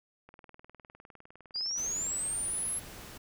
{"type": "click train", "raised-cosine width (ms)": 0.5, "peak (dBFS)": -37, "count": 39, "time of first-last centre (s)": [0.29, 2.219], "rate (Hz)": 19.7}
{"type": "linear sweep", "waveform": "sine", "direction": "up", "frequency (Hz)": [4699, 11175], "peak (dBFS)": -31, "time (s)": [1.54, 2.8], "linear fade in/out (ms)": 20}
{"type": "noise", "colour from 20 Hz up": "pink", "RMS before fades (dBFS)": -47, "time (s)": [1.77, 3.18], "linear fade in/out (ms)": 10}
{"effects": []}